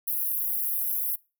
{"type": "high-pass noise", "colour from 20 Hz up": "pink", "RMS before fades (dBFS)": -28, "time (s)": [0.07, 1.16], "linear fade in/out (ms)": 10, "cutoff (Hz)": 11000, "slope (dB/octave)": 96, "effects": ["noise-tail reverb RT60 0.3 s tail -23 dB re dry"]}